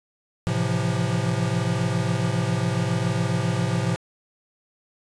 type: chord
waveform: square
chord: F major seventh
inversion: first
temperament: equal with one note detuned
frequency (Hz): 110 / 130.81 / 167.31 / 174.61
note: A2 / C3 / E3 / F3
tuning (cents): 0 / 0 / +26 / 0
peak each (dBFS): -27 / -27 / -30 / -28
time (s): 0.47-3.96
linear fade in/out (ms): 0
effects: resampled to 22050 Hz